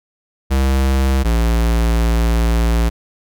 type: tone pair in turn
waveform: square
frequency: 66.6 / 57.27 Hz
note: C2 / A#1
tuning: +31 / -30 cents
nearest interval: minor third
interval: 261 cents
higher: first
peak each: -13 dBFS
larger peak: neither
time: 0.5-1.24 / 1.24-2.9 s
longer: second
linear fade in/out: 20 ms
effects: none